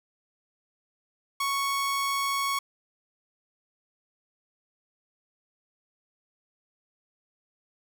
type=tone; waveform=sawtooth; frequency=1108.7 Hz; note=C#6; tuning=in tune; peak=-22 dBFS; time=1.4-2.59 s; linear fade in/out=5 ms; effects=none